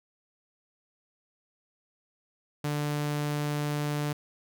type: tone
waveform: sawtooth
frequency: 147.5 Hz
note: D3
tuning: 8 cents sharp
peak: -24 dBFS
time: 2.64-4.13 s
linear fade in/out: 5 ms
effects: none